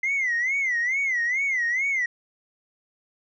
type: tone with vibrato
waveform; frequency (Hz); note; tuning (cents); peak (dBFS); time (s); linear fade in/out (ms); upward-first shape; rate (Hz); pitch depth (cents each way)
sine; 2041; C7; -44; -20; 0.03-2.06; 5; sine; 2.3; 160
effects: tanh soft clip ceiling -19 dBFS